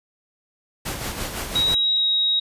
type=noise with tremolo; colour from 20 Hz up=pink; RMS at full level=-27 dBFS; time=0.85-1.75 s; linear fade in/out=10 ms; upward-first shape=sine; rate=5.9 Hz; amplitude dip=50%
type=tone with pitch glide; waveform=sine; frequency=3826 to 3797 Hz; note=A#7 to A#7; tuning=+44 to +31 cents; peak=-17 dBFS; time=1.55-2.4 s; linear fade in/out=10 ms; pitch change=-13 cents; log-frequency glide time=1.94-2.05 s
effects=resampled to 32000 Hz